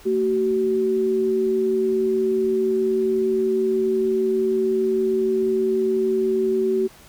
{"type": "tone pair together", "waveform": "sine", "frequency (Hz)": [226.6, 379], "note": ["A#3", "F#4"], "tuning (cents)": [-49, 42], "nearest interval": "major sixth", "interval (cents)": 891, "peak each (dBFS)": [-26, -18], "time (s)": [0.05, 6.88], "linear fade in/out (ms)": 20, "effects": ["pink hiss -48 dBFS RMS until 7.08 s"]}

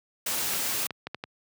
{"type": "noise", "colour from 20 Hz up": "white", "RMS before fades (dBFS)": -29, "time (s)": [0.26, 0.87], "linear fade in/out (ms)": 5}
{"type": "clicks", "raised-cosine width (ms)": 0.3, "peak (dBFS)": -18, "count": 5, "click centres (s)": [0.536, 0.907, 1.07, 1.146, 1.239]}
{"effects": ["high-pass 100 Hz 12 dB/octave"]}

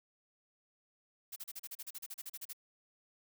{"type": "noise bursts", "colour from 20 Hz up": "blue", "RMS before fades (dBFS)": -44, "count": 16, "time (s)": [1.32, 2.532], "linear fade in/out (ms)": 10, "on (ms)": 42, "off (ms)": 36, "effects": []}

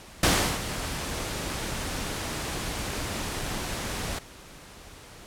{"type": "noise with ADSR envelope", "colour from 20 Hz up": "pink", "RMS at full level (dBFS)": -19, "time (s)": [0.23, 4.19], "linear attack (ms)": 3, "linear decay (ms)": 350, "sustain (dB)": -13, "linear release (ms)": 6, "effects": ["pink hiss -47 dBFS RMS until 5.26 s", "low-pass 11000 Hz 12 dB/octave"]}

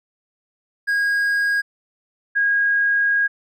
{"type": "tone pair in turn", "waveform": ["triangle", "sine"], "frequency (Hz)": [1637, 1637], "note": ["G#6", "G#6"], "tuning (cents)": [-25, -25], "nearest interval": "unison", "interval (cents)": 0, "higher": "neither", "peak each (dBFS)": -15, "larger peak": "neither", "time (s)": [[0.87, 1.62], [2.35, 3.28]], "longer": "second", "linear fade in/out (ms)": 20, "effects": []}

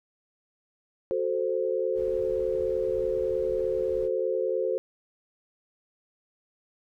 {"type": "chord", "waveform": "sine", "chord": "F# diminished", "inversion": "none", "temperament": "equal", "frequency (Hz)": [370, 440, 523.3], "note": ["F#4", "A4", "C5"], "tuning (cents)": [0, 0, 0], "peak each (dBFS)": [-30, -29, -28], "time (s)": [1.11, 4.78], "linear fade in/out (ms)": 0}
{"type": "noise", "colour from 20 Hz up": "brown", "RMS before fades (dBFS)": -45, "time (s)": [1.94, 4.1], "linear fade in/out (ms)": 50}
{"effects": []}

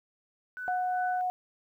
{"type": "tone with tremolo", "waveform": "sine", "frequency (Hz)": 1495, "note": "F#6", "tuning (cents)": 17, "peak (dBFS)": -34, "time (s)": [0.57, 1.21], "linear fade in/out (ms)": 0, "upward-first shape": "sine", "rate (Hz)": 2.6, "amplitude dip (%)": 70}
{"type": "tone", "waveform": "sine", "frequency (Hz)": 731, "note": "F#5", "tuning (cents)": -21, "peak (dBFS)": -27, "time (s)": [0.68, 1.3], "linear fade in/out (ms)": 0}
{"effects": ["11-bit"]}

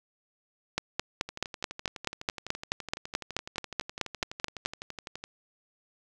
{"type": "two click trains", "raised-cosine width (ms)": 0.2, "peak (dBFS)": [-21, -10], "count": [48, 19], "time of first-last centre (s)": [[1.29, 5.24], [0.78, 4.659]], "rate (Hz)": [11.9, 4.64], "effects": []}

